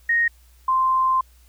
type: tone pair in turn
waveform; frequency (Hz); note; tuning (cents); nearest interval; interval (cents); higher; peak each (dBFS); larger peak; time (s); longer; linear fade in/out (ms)
sine; 1864.7 / 1043.8; A#6 / C6; 0 / -4; minor seventh; 1004; first; -16; neither; 0.09-0.28 / 0.68-1.21; second; 5
effects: added 60 Hz sine -50 dBFS peak until 1.48 s + white hiss -59 dBFS RMS until 1.48 s